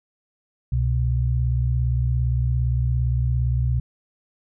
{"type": "tone pair together", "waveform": "sine", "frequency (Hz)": [66.3, 123.76], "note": ["C2", "B2"], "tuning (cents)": [23, 4], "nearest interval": "major seventh", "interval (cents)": 1081, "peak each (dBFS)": [-21, -21], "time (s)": [0.72, 3.8], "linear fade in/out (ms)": 5, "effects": []}